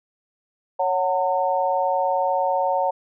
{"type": "chord", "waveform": "sine", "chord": "F# major", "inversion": "second", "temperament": "equal with one note detuned", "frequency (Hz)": [554.4, 740, 908.9], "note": ["C#5", "F#5", "A#5"], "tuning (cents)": [0, 0, -44], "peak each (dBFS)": -23, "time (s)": [0.79, 2.91], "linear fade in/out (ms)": 10, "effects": []}